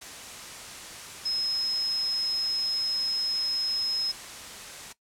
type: tone in noise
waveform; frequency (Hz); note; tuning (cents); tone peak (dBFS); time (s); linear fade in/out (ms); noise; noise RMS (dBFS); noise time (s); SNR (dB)
sine; 5140; E8; -45; -25; 1.25-4.12; 10; white; -41; 0.01-4.93; +13
effects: noise-tail reverb RT60 0.1 s tail -17 dB re dry + low-pass 9000 Hz 12 dB/octave